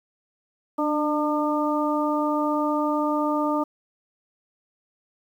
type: harmonic tone with a mistuned harmonic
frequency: 301.3 Hz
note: D4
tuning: 44 cents sharp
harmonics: 1 / 2 / 3 / 4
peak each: -24 / -27 / -28 / -28 dBFS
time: 0.78-3.64 s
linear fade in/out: 10 ms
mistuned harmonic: 1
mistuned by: -28 cents
effects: 9-bit